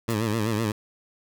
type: tone with vibrato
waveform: 15% pulse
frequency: 109.8 Hz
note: A2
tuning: 3 cents flat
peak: -17 dBFS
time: 0.08-0.72 s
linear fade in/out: 5 ms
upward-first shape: sine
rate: 7.9 Hz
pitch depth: 100 cents each way
type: noise with exponential decay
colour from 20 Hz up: white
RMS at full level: -32 dBFS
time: 0.1-0.19 s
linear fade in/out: 5 ms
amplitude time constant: 18 ms
effects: none